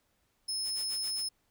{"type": "tone", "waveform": "30% pulse", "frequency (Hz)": 5200, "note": "E8", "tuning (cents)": -24, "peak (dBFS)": -28, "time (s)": [0.48, 1.29], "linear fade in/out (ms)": 10}
{"type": "noise with tremolo", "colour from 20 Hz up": "white", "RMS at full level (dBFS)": -46, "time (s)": [0.63, 1.24], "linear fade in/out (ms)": 50, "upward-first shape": "sine", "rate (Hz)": 7.4, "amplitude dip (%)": 100}
{"effects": ["pink hiss -74 dBFS RMS until 1.5 s"]}